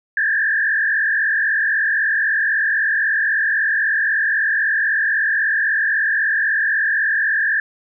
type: tone with frequency modulation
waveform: sine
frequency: 1696 Hz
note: G#6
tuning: 36 cents sharp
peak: -15 dBFS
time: 0.17-7.6 s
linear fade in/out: 2 ms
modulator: 43.8 Hz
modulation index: 2.2
effects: none